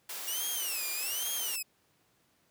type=high-pass noise; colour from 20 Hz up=white; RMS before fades=-40 dBFS; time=0.09-1.56 s; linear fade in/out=5 ms; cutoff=330 Hz; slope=24 dB/octave
type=tone with vibrato; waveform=5% pulse; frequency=2793 Hz; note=F7; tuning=1 cent flat; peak=-25 dBFS; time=0.27-1.63 s; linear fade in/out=10 ms; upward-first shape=sine; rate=1.2 Hz; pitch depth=260 cents each way
effects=pink hiss -70 dBFS RMS until 2.5 s + high-pass 100 Hz 12 dB/octave